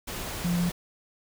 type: tone in noise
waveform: sine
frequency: 174.61 Hz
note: F3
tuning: in tune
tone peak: -23 dBFS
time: 0.44-0.7 s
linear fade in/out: 10 ms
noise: pink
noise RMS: -35 dBFS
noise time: 0.07-0.72 s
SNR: +9 dB
effects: none